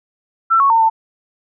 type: tone with pitch steps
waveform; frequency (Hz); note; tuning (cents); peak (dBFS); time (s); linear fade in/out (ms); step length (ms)
sine; 1340 / 1107 / 909 / 894; E6 / C#6 / A#5 / A5; +28 / -3 / -44 / +27; -9; 0.5-0.9; 20; 100
effects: none